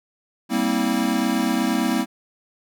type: chord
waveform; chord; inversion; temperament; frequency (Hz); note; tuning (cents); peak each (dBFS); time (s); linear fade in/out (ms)
square; C dominant seventh; second; equal with one note detuned; 196 / 233.1 / 261.6 / 323.4; G3 / Bb3 / C4 / E4; 0 / 0 / 0 / -33; -28 / -24 / -25 / -26; 0.49-2.06; 50
effects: none